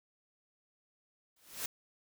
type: noise with exponential growth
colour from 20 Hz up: white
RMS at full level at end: -34 dBFS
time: 1.36-1.66 s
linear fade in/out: 5 ms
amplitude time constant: 65 ms
effects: none